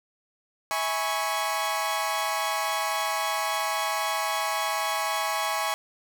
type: chord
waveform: sawtooth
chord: C# minor seventh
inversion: first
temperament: equal with one note detuned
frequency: 649.4 / 830.6 / 987.8 / 1108.7 Hz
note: E5 / G#5 / B5 / C#6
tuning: -26 / 0 / 0 / 0 cents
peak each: -29 / -26 / -31 / -26 dBFS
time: 0.71-5.74 s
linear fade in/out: 0 ms
effects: none

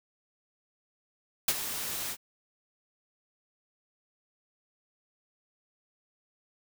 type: noise with ADSR envelope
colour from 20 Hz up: white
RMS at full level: -23 dBFS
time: 1.48-2.17 s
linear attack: 4 ms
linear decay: 45 ms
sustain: -12 dB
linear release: 60 ms
effects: none

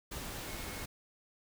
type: tone in noise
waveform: sine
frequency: 2182 Hz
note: C#7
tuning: 28 cents flat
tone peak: -52 dBFS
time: 0.47-0.84 s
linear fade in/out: 10 ms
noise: pink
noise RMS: -42 dBFS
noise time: 0.11-0.86 s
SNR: -13 dB
effects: none

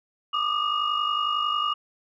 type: tone cluster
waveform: sine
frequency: 1178 / 1229 / 2868 Hz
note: D6 / D#6 / F7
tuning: +5 / -22 / +45 cents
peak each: -26 / -26 / -28 dBFS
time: 0.33-1.74 s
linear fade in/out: 10 ms
effects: tanh soft clip ceiling -14 dBFS

